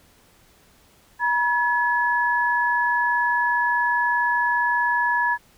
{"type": "tone pair together", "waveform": "sine", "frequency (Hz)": [961.9, 1703], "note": ["B5", "G#6"], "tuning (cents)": [-46, 43], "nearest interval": "minor seventh", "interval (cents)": 989, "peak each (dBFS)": -21, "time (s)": [1.19, 5.38], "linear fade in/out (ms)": 50, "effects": ["pink hiss -56 dBFS RMS until 5.57 s"]}